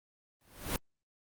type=noise with exponential growth; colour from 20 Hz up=pink; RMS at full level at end=-30 dBFS; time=0.41-0.76 s; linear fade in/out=1 ms; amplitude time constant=75 ms; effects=Opus 32 kbps